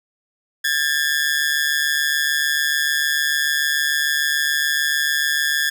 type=ring-modulated tone; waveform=sawtooth; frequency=1694 Hz; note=G#6; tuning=34 cents sharp; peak=-11 dBFS; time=0.64-5.7 s; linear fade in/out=10 ms; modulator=73.4 Hz; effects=none